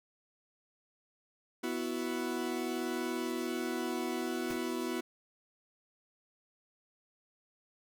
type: chord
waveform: 40% pulse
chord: B suspended fourth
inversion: none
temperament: equal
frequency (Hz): 246.9 / 329.6 / 370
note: B3 / E4 / F#4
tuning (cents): 0 / 0 / 0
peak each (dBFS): -37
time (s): 1.63-5.01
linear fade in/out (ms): 10
type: noise with exponential decay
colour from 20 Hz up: pink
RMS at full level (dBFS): -39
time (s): 4.5-4.64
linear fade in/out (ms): 5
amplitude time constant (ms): 29
effects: none